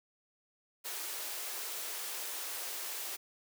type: high-pass noise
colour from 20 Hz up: white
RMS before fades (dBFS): -40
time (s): 0.84-3.17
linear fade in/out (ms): 20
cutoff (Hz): 330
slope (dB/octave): 48
effects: none